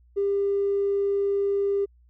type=tone with tanh clipping; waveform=triangle; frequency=399.4 Hz; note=G4; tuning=32 cents sharp; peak=-21 dBFS; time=0.16-1.86 s; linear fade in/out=20 ms; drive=4 dB; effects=added 60 Hz sine -54 dBFS peak until 2.09 s